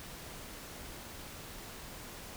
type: silence
effects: pink hiss -47 dBFS RMS until 2.36 s